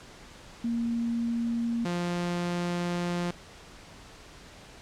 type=tone pair in turn; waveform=sine / sawtooth; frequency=233.5 / 174.93 Hz; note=A#3 / F3; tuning=+3 / +3 cents; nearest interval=perfect fourth; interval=500 cents; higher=first; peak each=-26 / -24 dBFS; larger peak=second; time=0.64-1.85 / 1.85-3.31 s; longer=second; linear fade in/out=5 ms; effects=pink hiss -49 dBFS RMS until 4.81 s + low-pass 7000 Hz 12 dB/octave